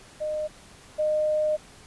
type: tone pair in turn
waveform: sine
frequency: 612 / 612 Hz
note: D#5 / D#5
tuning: -29 / -29 cents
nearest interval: unison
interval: 0 cents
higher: neither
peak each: -26 / -21 dBFS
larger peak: second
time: 0.2-0.48 / 0.98-1.57 s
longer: second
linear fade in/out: 20 ms
effects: pink hiss -50 dBFS RMS until 1.86 s + resampled to 24000 Hz